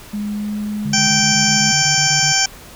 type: tone with pitch glide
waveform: sine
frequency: 207.7 to 209.5 Hz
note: G#3 to G#3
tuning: 0 to +15 cents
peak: -20 dBFS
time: 0.13-1.72 s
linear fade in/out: 10 ms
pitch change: +15 cents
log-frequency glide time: 0.33-0.53 s
type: tone bursts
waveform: sine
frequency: 146.83 Hz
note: D3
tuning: in tune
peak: -22 dBFS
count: 12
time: 0.85-2.325 s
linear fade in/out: 5 ms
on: 100 ms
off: 25 ms
type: harmonic tone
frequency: 779 Hz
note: G5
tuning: 11 cents flat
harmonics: 1 / 2 / 3 / 4 / 6 / 7 / 8 / 9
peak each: -24 / -21 / -23 / -24 / -24 / -18 / -20 / -20 dBFS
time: 0.93-2.46 s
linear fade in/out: 5 ms
effects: pink hiss -39 dBFS RMS until 2.75 s